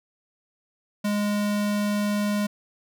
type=tone; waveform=square; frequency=206.6 Hz; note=G#3; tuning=9 cents flat; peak=-23 dBFS; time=1.04-2.47 s; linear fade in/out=10 ms; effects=none